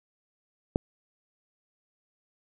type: click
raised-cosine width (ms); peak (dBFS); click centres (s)
2; -10; 0.759
effects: none